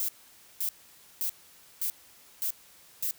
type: noise bursts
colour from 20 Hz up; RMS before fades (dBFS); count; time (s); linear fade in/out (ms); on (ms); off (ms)
violet; -30; 6; 0-3.11; 0; 85; 520
effects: white hiss -56 dBFS RMS until 3.18 s